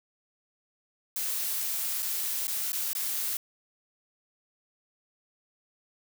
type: noise with dropouts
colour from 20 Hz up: blue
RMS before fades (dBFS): -31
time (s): 1.16-3.37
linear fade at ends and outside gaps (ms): 2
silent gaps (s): 2.023-2.027 / 2.471-2.479 / 2.721-2.73 / 2.932-2.951
effects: none